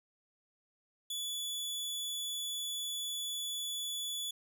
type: tone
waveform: sawtooth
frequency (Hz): 3436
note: A7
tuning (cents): -42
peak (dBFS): -33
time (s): 1.1-4.31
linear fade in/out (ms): 5
effects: none